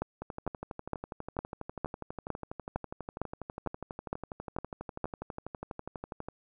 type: two click trains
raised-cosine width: 1 ms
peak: -24 / -17 dBFS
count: 75 / 12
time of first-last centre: 0.22-6.286 / 0.02-5.043 s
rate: 12.2 / 2.19 Hz
effects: none